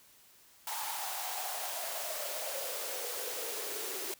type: noise with high-pass filter sweep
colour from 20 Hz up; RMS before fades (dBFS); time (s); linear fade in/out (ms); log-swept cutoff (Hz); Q
white; -38; 0.67-4.14; 2; 890 to 380; 7
effects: white hiss -61 dBFS RMS until 4.19 s